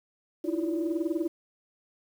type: tone cluster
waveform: sine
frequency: 311.3 / 330.6 / 351.4 / 577 Hz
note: D#4 / E4 / F4 / D5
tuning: +1 / +5 / +11 / -31 cents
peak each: -32 / -29 / -32 / -38 dBFS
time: 0.44-1.28 s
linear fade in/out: 10 ms
effects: tanh soft clip ceiling -18 dBFS + 9-bit